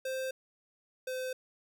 square tone pair in turn, 523.3 / 514 Hz, C5 / C5, 0 / -31 cents, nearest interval unison, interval 31 cents, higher first, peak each -34 / -35 dBFS, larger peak first, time 0.05-0.31 / 1.07-1.33 s, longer neither, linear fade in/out 5 ms, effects none

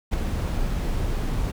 brown noise with ADSR envelope, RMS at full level -19 dBFS, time 0.11-1.52 s, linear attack 27 ms, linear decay 4 ms, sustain -6 dB, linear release 18 ms, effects none

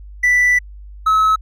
triangle tone pair in turn, 1975.5 / 1289.6 Hz, B6 / E6, 0 / -38 cents, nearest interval perfect fifth, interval 738 cents, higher first, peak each -8 dBFS, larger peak neither, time 0.23-0.59 / 1.06-1.36 s, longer first, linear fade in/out 10 ms, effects tanh soft clip ceiling -4 dBFS + added 50 Hz sine -33 dBFS peak until 1.41 s

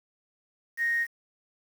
sine tone with amplitude modulation, 1864.7 Hz, A#6, in tune, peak -22 dBFS, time 0.77-1.07 s, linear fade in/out 50 ms, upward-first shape sine, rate 272 Hz, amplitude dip 25%, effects tanh soft clip ceiling -18 dBFS + 8-bit

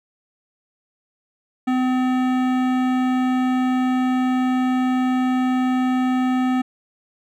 sine tone with hard clipping, 255.2 Hz, C4, 43 cents flat, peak -19 dBFS, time 1.67-6.62 s, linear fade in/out 10 ms, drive 16 dB, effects none

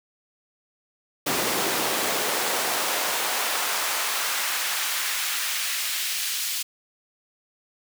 pink noise with high-pass filter sweep, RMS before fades -26 dBFS, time 1.26-6.63 s, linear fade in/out 10 ms, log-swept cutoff 270 to 3300 Hz, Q 0.86, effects none

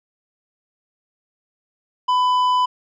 sine tone with tanh clipping, 1000 Hz, B5, 21 cents sharp, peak -16 dBFS, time 2.08-2.66 s, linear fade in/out 10 ms, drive 8 dB, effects none

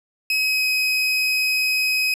30% pulse tone with pitch glide, 2552 to 2529 Hz, D#7 to D#7, +43 to +28 cents, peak -15 dBFS, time 0.3-2.14 s, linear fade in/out 2 ms, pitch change -15 cents, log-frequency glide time 0.4-0.66 s, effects low-pass 12000 Hz 12 dB/octave

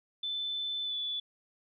sine tone with pitch glide, 3519 to 3459 Hz, A7 to A7, 0 to -30 cents, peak -32 dBFS, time 0.23-1.2 s, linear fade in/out 5 ms, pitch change -30 cents, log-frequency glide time 0.84-0.95 s, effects none

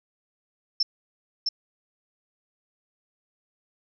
sine tone with echo, 5330 Hz, E8, 18 cents sharp, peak -19 dBFS, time 0.8-0.83 s, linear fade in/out 5 ms, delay 660 ms, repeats 1, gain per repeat -3 dB, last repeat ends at 1.49 s, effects none

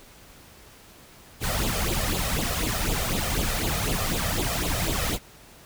pink noise with flanger, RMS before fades -26 dBFS, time 1.4-5.19 s, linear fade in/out 50 ms, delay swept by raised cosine 0.26 to 1.66 ms, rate 4 Hz, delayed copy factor +0.75, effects pink hiss -50 dBFS RMS until 5.65 s

